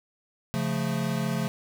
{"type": "chord", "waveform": "square", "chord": "Db augmented", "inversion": "none", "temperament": "equal", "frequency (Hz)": [138.59, 174.61, 220], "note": ["Db3", "F3", "A3"], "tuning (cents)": [0, 0, 0], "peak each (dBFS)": -31, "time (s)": [0.54, 1.48], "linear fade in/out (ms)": 0, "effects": []}